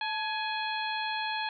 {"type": "harmonic tone with a mistuned harmonic", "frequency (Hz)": 837, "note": "G#5", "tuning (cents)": 13, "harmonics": [1, 2, 3, 4, 5], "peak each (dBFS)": [-33, -36, -38, -39, -40], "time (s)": [0.01, 1.49], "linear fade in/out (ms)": 2, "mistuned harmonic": 1, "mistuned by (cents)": 73, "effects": []}